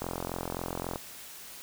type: click train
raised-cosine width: 1 ms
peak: -19 dBFS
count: 42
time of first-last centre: 0.02-0.958 s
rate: 43.7 Hz
effects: white hiss -46 dBFS RMS until 1.62 s